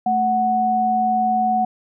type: tone pair together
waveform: sine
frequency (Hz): 219.4 / 740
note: A3 / F#5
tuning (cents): -5 / 0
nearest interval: octave + major sixth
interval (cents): 2105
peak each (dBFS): -24 / -16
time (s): 0.06-1.65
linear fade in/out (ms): 5
effects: none